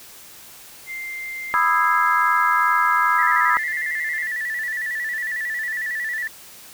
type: tone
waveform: sine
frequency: 2093 Hz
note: C7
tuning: in tune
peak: -28 dBFS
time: 0.86-4.28 s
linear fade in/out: 50 ms
type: chord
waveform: sine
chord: E major seventh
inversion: second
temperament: just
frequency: 988.9 / 1236.1 / 1318.5 / 1648.1 Hz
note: B5 / D#6 / E6 / G#6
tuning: +2 / -12 / 0 / -14 cents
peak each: -21 dBFS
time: 1.54-3.57 s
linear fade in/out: 0 ms
type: tone with vibrato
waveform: sine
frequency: 1850 Hz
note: A#6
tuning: 14 cents flat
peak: -23 dBFS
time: 3.18-6.28 s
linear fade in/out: 10 ms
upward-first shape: square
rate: 11 Hz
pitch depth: 81 cents each way
effects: white hiss -43 dBFS RMS until 6.73 s